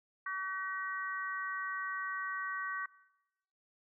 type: harmonic tone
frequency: 380 Hz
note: F#4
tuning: 46 cents sharp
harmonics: 3 / 4 / 5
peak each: -39 / -40 / -41 dBFS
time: 0.26-2.86 s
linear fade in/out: 5 ms
effects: noise-tail reverb RT60 0.9 s tail -20 dB re dry